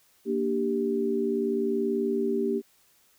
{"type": "chord", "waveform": "sine", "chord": "G minor", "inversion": "first", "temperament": "equal", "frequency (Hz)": [233.1, 293.7, 392], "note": ["Bb3", "D4", "G4"], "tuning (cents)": [0, 0, 0], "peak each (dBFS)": [-29, -32, -26], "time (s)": [0.25, 2.62], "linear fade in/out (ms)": 50, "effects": ["white hiss -63 dBFS RMS until 3.18 s"]}